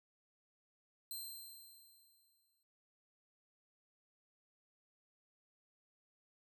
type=tone with exponential decay; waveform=5% pulse; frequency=4132 Hz; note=C8; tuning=22 cents flat; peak=-35 dBFS; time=1.11-2.63 s; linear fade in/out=1 ms; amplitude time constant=330 ms; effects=none